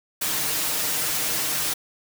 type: noise with comb filter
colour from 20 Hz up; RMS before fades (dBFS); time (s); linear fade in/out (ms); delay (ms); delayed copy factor
white; -25; 0.21-1.74; 10; 6.5; +0.75
effects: none